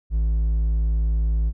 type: tone with hard clipping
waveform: sine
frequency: 55 Hz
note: A1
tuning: in tune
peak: -19 dBFS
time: 0.1-1.53 s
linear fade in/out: 50 ms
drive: 3 dB
effects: none